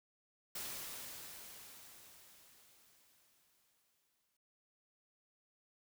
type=noise with exponential decay; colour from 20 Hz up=white; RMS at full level=-43 dBFS; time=0.55-4.37 s; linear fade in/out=5 ms; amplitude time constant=830 ms; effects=none

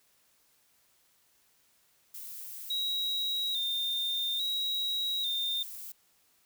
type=noise; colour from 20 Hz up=violet; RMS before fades=-43 dBFS; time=2.14-5.92 s; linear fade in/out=5 ms
type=tone with vibrato; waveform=sine; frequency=3729 Hz; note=A#7; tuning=in tune; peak=-29 dBFS; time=2.7-5.63 s; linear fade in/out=5 ms; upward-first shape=square; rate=0.59 Hz; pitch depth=50 cents each way
effects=white hiss -68 dBFS RMS until 6.45 s

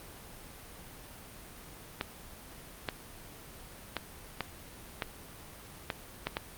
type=clicks; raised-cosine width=0.3 ms; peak=-15 dBFS; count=8; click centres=2.011 / 2.888 / 3.967 / 4.407 / 5.022 / 5.902 / 6.27 / 6.369 s; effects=pink hiss -49 dBFS RMS until 6.57 s + Opus 32 kbps

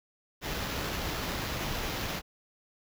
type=noise with sample-and-hold; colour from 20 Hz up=pink; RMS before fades=-34 dBFS; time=0.41-2.22 s; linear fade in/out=50 ms; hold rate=8820 Hz; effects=none

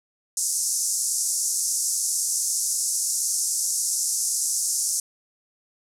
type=band-pass noise; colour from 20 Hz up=pink; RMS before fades=-25 dBFS; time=0.37-5 s; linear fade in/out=2 ms; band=5600 to 11000 Hz; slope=48 dB/octave; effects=none

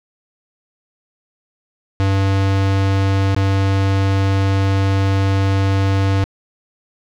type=tone with dropouts; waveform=square; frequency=97.4 Hz; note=G2; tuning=11 cents flat; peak=-14 dBFS; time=2-6.24 s; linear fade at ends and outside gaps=0 ms; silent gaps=3.347-3.364 s; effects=low-pass 5000 Hz 12 dB/octave + 7-bit

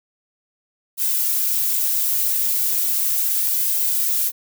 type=noise with flanger; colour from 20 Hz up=violet; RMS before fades=-20 dBFS; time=0.97-4.32 s; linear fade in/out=50 ms; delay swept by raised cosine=1.9 to 4.2 ms; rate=0.36 Hz; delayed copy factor=+0.7; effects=none

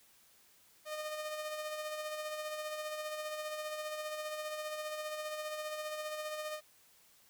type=tone with tremolo; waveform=sawtooth; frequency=612 Hz; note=D#5; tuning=29 cents flat; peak=-33 dBFS; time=0.85-6.61 s; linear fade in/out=50 ms; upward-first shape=sine; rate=15 Hz; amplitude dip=40%; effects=white hiss -65 dBFS RMS until 7.29 s

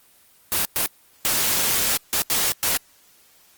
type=noise bursts at uneven times; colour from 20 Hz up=white; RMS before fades=-21 dBFS; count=6; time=0.52-0.65 / 0.76-0.86 / 1.25-1.97 / 2.13-2.22 / 2.3-2.52 / 2.63-2.77 s; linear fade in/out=0 ms; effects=white hiss -55 dBFS RMS until 3.57 s + Opus 24 kbps

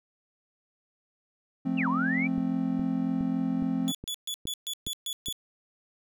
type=chord; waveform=triangle; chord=F major; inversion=none; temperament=just; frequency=174.61 / 218.3 / 261.9 Hz; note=F3 / A3 / C4; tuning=0 / -13 / +2 cents; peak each=-30 / -30 / -26 dBFS; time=1.65-3.92 s; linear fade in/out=10 ms
type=linear two-way sweep; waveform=sine; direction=down then up; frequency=2940 to 927 to 2397 Hz; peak=-28 dBFS; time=1.77-2.28 s; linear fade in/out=20 ms; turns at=1.88 s
type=click train; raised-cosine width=3 ms; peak=-26 dBFS; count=8; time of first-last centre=2.38-5.285 s; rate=2.41 Hz
type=tone bursts; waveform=sawtooth; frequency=3428 Hz; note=A7; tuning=46 cents flat; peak=-28 dBFS; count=8; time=3.88-5.326 s; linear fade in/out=0 ms; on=67 ms; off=130 ms
effects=none

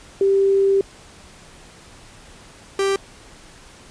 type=tone pair in turn; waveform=sine / 45% pulse; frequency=392 / 392 Hz; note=G4 / G4; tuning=0 / 0 cents; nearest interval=unison; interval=0 cents; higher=neither; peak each=-13 / -17 dBFS; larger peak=first; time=0.21-0.81 / 2.79-2.96 s; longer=first; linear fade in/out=2 ms; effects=pink hiss -45 dBFS RMS until 3.9 s + resampled to 22050 Hz

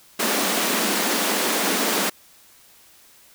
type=high-pass noise; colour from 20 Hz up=pink; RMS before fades=-22 dBFS; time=0.19-2.1 s; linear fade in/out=10 ms; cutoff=190 Hz; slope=96 dB/octave; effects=white hiss -52 dBFS RMS until 3.34 s

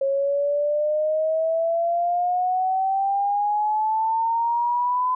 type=exponential sweep; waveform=sine; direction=up; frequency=543 to 1015 Hz; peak=-19 dBFS; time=0.01-5.15 s; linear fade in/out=5 ms; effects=none

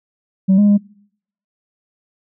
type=tone with pitch steps; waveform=sine; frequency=190.9 / 205.9 / 203.9 Hz; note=G3 / G#3 / G#3; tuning=-46 / -15 / -32 cents; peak=-6 dBFS; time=0.48-0.78 s; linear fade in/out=20 ms; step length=100 ms; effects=noise-tail reverb RT60 0.7 s tail -26 dB re dry + tanh soft clip ceiling -7 dBFS

